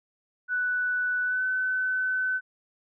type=tone with pitch glide; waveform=sine; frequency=1486 to 1513.7 Hz; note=F#6 to F#6; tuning=+7 to +39 cents; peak=-24 dBFS; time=0.48-2.41 s; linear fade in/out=50 ms; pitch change=+32 cents; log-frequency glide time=1.24-1.43 s; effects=none